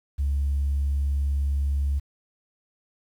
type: tone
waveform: sine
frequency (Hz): 70.1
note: C#2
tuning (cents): +20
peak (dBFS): -20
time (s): 0.18-2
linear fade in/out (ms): 20
effects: tanh soft clip ceiling -18 dBFS + 9-bit